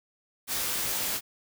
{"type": "noise with comb filter", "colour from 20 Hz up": "white", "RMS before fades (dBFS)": -30, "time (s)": [0.47, 1.21], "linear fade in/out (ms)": 50, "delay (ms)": 19, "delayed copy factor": -0.6, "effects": []}